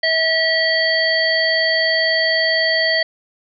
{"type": "harmonic tone", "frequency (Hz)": 646, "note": "E5", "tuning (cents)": -35, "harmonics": [1, 3, 5, 7], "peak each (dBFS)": [-20, -17, -26, -20], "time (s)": [0.03, 3.03], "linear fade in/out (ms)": 5, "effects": []}